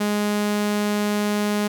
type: tone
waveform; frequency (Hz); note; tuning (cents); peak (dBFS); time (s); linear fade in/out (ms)
sawtooth; 207.7; G#3; 0; -16; 0-1.68; 10
effects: none